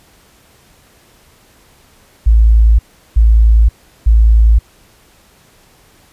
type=tone bursts; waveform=sine; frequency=55.3 Hz; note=A1; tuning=9 cents sharp; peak=-4 dBFS; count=3; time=2.26-4.59 s; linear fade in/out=10 ms; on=530 ms; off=370 ms; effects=pink hiss -48 dBFS RMS until 6.12 s + resampled to 32000 Hz